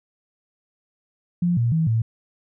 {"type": "tone with pitch steps", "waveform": "sine", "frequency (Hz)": [174.8, 117.9, 161.4, 113], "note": ["F3", "A#2", "E3", "A2"], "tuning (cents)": [2, 20, -36, 47], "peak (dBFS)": -17, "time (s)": [1.42, 2.02], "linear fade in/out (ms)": 5, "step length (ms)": 150, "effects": []}